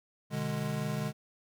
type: chord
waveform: square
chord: G# diminished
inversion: first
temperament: just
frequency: 124.59 / 149.51 / 207.7 Hz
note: B2 / D3 / G#3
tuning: +16 / +31 / 0 cents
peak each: -39 / -35 / -37 dBFS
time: 0.3-1.13 s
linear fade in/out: 50 ms
effects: none